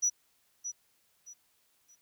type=tone with echo; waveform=sine; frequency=5880 Hz; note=F#8; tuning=12 cents flat; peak=-23 dBFS; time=0.02-0.1 s; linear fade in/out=20 ms; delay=620 ms; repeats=3; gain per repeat=-11 dB; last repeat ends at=1.96 s; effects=tanh soft clip ceiling -20 dBFS + white hiss -71 dBFS RMS until 2.01 s